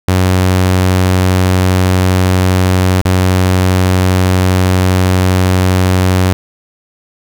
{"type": "tone with dropouts", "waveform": "sawtooth", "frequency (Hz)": 92.5, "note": "F#2", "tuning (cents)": 0, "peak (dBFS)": -4, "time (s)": [0.08, 6.33], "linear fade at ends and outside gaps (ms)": 0, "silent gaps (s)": [3.014, 3.052], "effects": []}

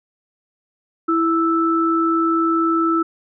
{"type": "tone pair together", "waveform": "sine", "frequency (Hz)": [329.5, 1318], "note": ["E4", "E6"], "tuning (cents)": [-1, -1], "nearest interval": "2 octaves", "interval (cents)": 2400, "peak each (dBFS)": [-17, -18], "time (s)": [1.08, 3.03], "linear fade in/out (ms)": 10, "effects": []}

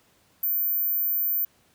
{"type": "tone", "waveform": "sine", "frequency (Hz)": 14320, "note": "A9", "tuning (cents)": 29, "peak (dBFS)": -22, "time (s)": [0.43, 1.45], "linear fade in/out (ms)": 5, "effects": ["pink hiss -62 dBFS RMS until 1.74 s", "high-pass 80 Hz 12 dB/octave"]}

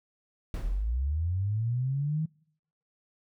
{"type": "noise with exponential decay", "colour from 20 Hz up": "brown", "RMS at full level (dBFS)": -32, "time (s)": [0.54, 1.05], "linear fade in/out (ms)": 1, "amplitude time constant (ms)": 110}
{"type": "linear sweep", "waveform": "sine", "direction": "up", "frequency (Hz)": [36.71, 160.6], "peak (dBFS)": -26, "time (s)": [0.62, 2.26], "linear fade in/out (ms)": 10}
{"effects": ["noise-tail reverb RT60 0.7 s tail -26 dB re dry"]}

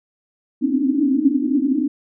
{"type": "band-pass noise", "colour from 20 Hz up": "pink", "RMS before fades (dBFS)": -18, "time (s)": [0.61, 1.88], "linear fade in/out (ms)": 10, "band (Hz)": [260, 300], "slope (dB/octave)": 96, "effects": []}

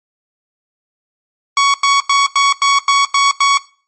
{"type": "tone bursts", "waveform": "sawtooth", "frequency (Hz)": 1118, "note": "C#6", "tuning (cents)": 14, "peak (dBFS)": -5, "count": 8, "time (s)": [1.57, 3.574], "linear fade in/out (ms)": 2, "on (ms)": 170, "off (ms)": 92, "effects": ["noise-tail reverb RT60 0.4 s tail -19 dB re dry", "MP3 32 kbps"]}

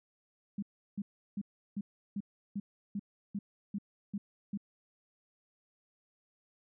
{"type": "tone bursts", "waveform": "sine", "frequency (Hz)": 202.1, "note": "G#3", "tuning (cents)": -47, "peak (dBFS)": -33, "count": 11, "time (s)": [0.58, 4.575], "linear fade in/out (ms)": 5, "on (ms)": 45, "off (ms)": 350, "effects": []}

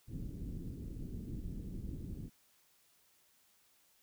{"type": "low-pass noise", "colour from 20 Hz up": "pink", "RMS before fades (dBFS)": -43, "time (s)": [0.07, 2.3], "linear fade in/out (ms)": 50, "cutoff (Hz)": 300, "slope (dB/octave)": 24, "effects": ["white hiss -70 dBFS RMS until 4.02 s"]}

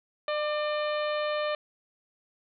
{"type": "harmonic tone with a mistuned harmonic", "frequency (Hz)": 600, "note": "D5", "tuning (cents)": 37, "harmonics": [1, 2, 3, 4, 5, 6, 7], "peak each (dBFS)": [-28, -34, -38, -40, -42, -44, -45], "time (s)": [0.28, 1.55], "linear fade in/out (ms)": 2, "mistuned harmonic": 2, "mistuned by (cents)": -20, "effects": []}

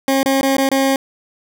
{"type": "tone with dropouts", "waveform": "20% pulse", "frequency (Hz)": 270.1, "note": "C#4", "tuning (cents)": -45, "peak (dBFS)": -8, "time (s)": [0.08, 0.96], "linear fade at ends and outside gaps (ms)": 1, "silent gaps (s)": [[0.231, 0.259], [0.411, 0.43], [0.568, 0.582], [0.69, 0.715]], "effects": []}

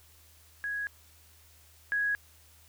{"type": "tone pair in turn", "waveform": "sine", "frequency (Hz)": [1661.2, 1661.2], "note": ["G#6", "G#6"], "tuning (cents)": [0, 0], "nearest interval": "unison", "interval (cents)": 0, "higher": "neither", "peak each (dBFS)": [-31, -26], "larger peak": "second", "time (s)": [[0.64, 0.87], [1.92, 2.15]], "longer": "neither", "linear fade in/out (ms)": 0, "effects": ["added 79 Hz sine -60 dBFS peak until 2.68 s", "white hiss -60 dBFS RMS until 2.68 s"]}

